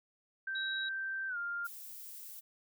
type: tone with pitch glide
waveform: sine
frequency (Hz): 1563 to 1400.5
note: G6 to F6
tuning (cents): -6 to +4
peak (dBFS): -35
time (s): 0.47-1.67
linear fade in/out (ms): 5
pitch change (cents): -190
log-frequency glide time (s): 1.28-1.37
type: tone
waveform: sine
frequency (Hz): 3857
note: B7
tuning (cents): -42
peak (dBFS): -38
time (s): 0.55-0.89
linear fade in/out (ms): 5
type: noise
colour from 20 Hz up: violet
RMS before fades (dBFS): -48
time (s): 1.64-2.41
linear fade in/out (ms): 20
effects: none